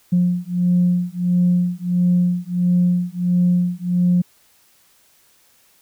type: beating tone pair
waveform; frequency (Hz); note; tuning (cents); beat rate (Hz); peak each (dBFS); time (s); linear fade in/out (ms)
sine; 177 / 178.5; F3 / F3; +23 / +38; 1.5; -17; 0.12-4.22; 10
effects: tanh soft clip ceiling -8 dBFS + white hiss -56 dBFS RMS until 5.81 s